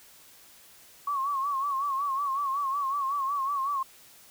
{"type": "tone with vibrato", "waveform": "sine", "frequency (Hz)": 1108.7, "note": "C#6", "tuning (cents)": 0, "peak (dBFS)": -26, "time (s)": [1.07, 3.83], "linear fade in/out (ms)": 5, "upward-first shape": "sine", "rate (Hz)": 5.4, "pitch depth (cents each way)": 81, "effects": ["white hiss -54 dBFS RMS until 4.3 s"]}